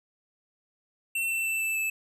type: tone with pitch steps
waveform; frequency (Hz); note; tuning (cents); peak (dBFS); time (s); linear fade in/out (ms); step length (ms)
square; 2703 / 2683 / 2663 / 2643 / 2623; E7 / E7 / E7 / E7 / E7; +43 / +30 / +17 / +4 / -9; -27; 1.15-1.9; 5; 150
effects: none